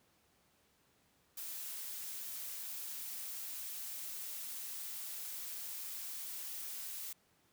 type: noise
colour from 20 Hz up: blue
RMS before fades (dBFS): -44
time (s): 1.37-7.13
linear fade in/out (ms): 5
effects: pink hiss -72 dBFS RMS until 7.52 s + high-pass 80 Hz 12 dB/octave